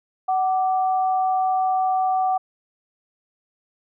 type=tone pair together; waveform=sine; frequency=750.9 / 1174.7 Hz; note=F#5 / D6; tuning=+25 / 0 cents; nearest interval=minor sixth; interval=775 cents; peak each=-18 / -30 dBFS; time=0.28-2.38 s; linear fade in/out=10 ms; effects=none